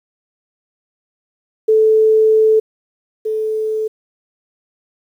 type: tone pair in turn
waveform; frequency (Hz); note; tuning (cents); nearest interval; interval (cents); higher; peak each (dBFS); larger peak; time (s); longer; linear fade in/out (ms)
sine; 437.2 / 435.2; A4 / A4; -11 / -19; unison; 8; first; -8 / -16; first; 1.68-2.6 / 3.25-3.88; first; 10
effects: 8-bit